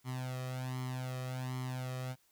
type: tone with flanger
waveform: sawtooth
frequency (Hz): 128.1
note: C3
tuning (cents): -36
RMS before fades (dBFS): -39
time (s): 0.04-2.16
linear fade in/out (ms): 50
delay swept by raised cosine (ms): 0.95 to 1.61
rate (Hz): 1.3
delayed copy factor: +0.8
effects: white hiss -71 dBFS RMS until 2.31 s